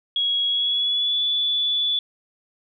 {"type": "tone with pitch glide", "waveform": "sine", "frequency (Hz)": [3322, 3453], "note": ["G#7", "A7"], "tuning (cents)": [0, -33], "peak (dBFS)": -19, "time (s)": [0.16, 1.99], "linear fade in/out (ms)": 2, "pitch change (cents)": 67, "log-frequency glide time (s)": [0.47, 1.2], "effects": []}